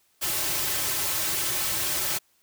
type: noise with comb filter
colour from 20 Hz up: white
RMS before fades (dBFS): -27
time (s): 0.21-2.19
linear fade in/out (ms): 20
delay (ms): 4.2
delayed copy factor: -0.9
effects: white hiss -66 dBFS RMS until 2.42 s